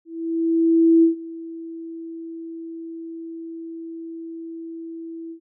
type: tone with ADSR envelope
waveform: sine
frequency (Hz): 329.6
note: E4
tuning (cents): 0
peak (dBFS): -10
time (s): 0.05-5.4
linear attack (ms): 980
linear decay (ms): 120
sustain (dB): -21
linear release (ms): 89
effects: none